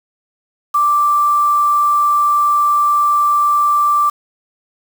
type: tone with quantisation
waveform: sine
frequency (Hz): 1174.7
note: D6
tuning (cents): 0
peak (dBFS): -10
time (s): 0.74-4.1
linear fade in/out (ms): 10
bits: 5
effects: none